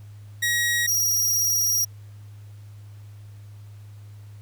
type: tone pair in turn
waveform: sawtooth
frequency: 1900 / 5694 Hz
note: A#6 / F8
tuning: +33 / +33 cents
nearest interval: octave + perfect fifth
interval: 1900 cents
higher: second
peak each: -17 / -17 dBFS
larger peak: neither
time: 0.42-0.87 / 0.87-1.85 s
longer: second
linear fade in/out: 10 ms
effects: added 103 Hz sine -40 dBFS peak until 4.41 s + pink hiss -59 dBFS RMS until 4.41 s